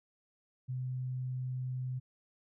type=tone; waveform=sine; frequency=127.8 Hz; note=C3; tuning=40 cents flat; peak=-34 dBFS; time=0.68-2 s; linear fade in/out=20 ms; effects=none